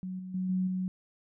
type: tone with level steps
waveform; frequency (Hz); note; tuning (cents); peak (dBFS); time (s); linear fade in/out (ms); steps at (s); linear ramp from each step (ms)
sine; 185.3; F#3; +3; -34 / -38 / -29 / -26 / -29; 0.03-0.88; 0; 0.19 / 0.34 / 0.49 / 0.67; 5
effects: none